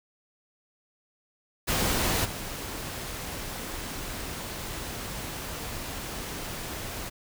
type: noise with level steps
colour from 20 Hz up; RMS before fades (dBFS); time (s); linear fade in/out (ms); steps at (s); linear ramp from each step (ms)
pink; -26 / -36; 1.67-7.1; 20; 2.24; 20
effects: none